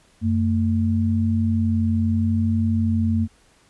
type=tone pair together; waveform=sine; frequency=92.9 / 225.2 Hz; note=F#2 / A3; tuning=+7 / +40 cents; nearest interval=octave + minor third; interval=1533 cents; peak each=-20 dBFS; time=0.21-3.28 s; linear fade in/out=50 ms; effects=pink hiss -57 dBFS RMS until 3.69 s + resampled to 24000 Hz